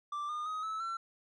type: tone with pitch steps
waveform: triangle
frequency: 1174.7 / 1216.1 / 1259 / 1303.4 / 1349.4 Hz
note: D6 / D#6 / D#6 / E6 / E6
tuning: 0 / -40 / +20 / -20 / +40 cents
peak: -33 dBFS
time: 0.12-0.97 s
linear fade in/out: 5 ms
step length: 170 ms
effects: resampled to 22050 Hz